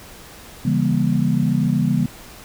sine chord, C# diminished seventh, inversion none, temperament just, 138.59 / 166.31 / 199.57 / 239.5 Hz, C#3 / E3 / G3 / Bb3, 0 / +16 / +31 / +47 cents, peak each -21 dBFS, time 0.65-2.06 s, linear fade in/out 5 ms, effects pink hiss -41 dBFS RMS until 2.44 s

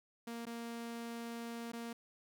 sawtooth tone with dropouts, 233.1 Hz, A#3, in tune, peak -38 dBFS, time 0.27-1.93 s, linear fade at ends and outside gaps 5 ms, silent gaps 0.455-0.466 / 1.719-1.732 s, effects none

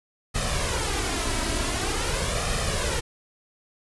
pink noise with flanger, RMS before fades -26 dBFS, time 0.34-3.01 s, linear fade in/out 20 ms, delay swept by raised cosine 1.6 to 3.1 ms, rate 0.46 Hz, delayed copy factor +0.6, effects resampled to 24000 Hz

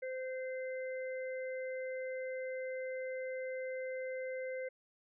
harmonic tone, 517 Hz, C5, 21 cents flat, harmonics 1 / 3 / 4, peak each -38 / -51 / -48 dBFS, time 0.02-4.69 s, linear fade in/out 10 ms, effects none

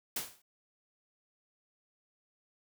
white noise with exponential decay, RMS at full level -32 dBFS, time 0.16-0.42 s, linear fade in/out 5 ms, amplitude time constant 56 ms, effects none

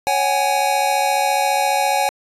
square chord, C# suspended fourth, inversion none, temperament equal with one note detuned, 554.4 / 756 / 830.6 Hz, C#5 / F#5 / G#5, 0 / +37 / 0 cents, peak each -24 / -21 / -19 dBFS, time 0.07-2.09 s, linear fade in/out 0 ms, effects resampled to 32000 Hz

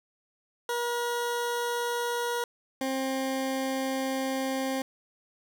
20% pulse tone pair in turn, 478.4 / 265.3 Hz, A#4 / C4, +45 / +24 cents, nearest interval minor seventh, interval 1021 cents, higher first, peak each -23 dBFS, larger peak neither, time 0.69-2.44 / 2.81-4.82 s, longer second, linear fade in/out 2 ms, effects none

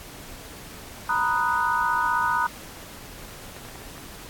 sine chord, B major seventh, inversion third, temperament equal, 932.3 / 987.8 / 1244.5 / 1480 Hz, A#5 / B5 / D#6 / F#6, 0 / 0 / 0 / 0 cents, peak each -26 dBFS, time 1.09-2.47 s, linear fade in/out 5 ms
clicks, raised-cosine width 0.5 ms, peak -27 dBFS, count 6, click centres 3.565 / 3.651 / 3.687 / 3.757 / 3.819 / 3.98 s
effects pink hiss -42 dBFS RMS until 4.29 s + AAC 64 kbps

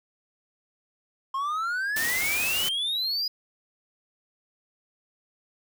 triangle exponential sweep, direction up, 1059 to 4978 Hz, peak -24 dBFS, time 1.34-3.28 s, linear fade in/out 5 ms
white noise, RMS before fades -30 dBFS, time 1.96-2.69 s, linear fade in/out 5 ms
effects none

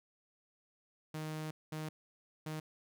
sawtooth tone bursts at uneven times, 155.56 Hz, D#3, in tune, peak -35 dBFS, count 3, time 1.14-1.51 / 1.72-1.89 / 2.46-2.6 s, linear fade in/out 5 ms, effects none

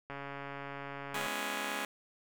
click train, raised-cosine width 0.5 ms, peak -27 dBFS, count 164, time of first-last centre 0.1-1.264 s, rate 140 Hz
5% pulse chord, C# minor seventh, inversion second, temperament just, 207.9 / 249.5 / 277.2 / 332.6 Hz, G#3 / B3 / C#4 / E4, +2 / +18 / 0 / +16 cents, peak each -29 / -32 / -28 / -34 dBFS, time 1.14-1.85 s, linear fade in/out 2 ms
effects none

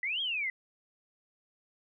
sine exponential two-way sweep, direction up then down, 1955 to 3322 to 1980 Hz, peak -30 dBFS, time 0.03-0.5 s, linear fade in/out 2 ms, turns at 0.21 s, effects none

